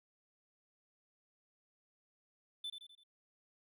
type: tone with echo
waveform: triangle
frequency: 3520 Hz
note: A7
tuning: in tune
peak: -38 dBFS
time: 2.64-2.7 s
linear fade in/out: 5 ms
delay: 84 ms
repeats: 4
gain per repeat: -6 dB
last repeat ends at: 3.036 s
effects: none